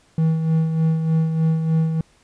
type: tone with tremolo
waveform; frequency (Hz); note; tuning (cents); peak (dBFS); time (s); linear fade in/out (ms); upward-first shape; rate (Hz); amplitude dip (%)
triangle; 160.8; E3; -43; -12; 0.18-2.01; 2; sine; 3.3; 50
effects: pink hiss -57 dBFS RMS until 2.23 s + resampled to 22050 Hz